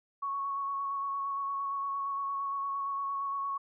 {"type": "tone with vibrato", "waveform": "sine", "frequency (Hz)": 1108.7, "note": "C#6", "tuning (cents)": 0, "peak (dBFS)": -31, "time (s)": [0.22, 3.58], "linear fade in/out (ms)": 10, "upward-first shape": "square", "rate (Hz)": 8.7, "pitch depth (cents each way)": 13, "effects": []}